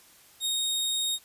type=tone; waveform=sawtooth; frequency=3729 Hz; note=A#7; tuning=in tune; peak=-23 dBFS; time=0.4-1.19 s; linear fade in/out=50 ms; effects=white hiss -56 dBFS RMS until 1.24 s + resampled to 32000 Hz